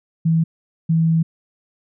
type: tone pair in turn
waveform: sine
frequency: 163.1 / 163.1 Hz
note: E3 / E3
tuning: -18 / -18 cents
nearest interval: unison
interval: 0 cents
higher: neither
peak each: -13 dBFS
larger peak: neither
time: 0.25-0.44 / 0.89-1.23 s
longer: second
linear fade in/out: 10 ms
effects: none